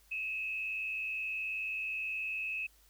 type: tone with frequency modulation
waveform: sine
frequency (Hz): 2581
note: E7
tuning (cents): -37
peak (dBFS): -34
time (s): 0.11-2.67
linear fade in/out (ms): 10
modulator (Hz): 98.8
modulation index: 0.68
effects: added 50 Hz sine -65 dBFS peak until 2.89 s + white hiss -66 dBFS RMS until 2.89 s